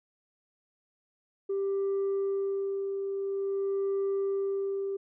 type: tone with tremolo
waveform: sine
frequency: 393.2 Hz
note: G4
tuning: 5 cents sharp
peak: -24 dBFS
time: 1.49-4.97 s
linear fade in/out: 10 ms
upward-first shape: sine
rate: 0.49 Hz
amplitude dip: 45%
effects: tanh soft clip ceiling -25 dBFS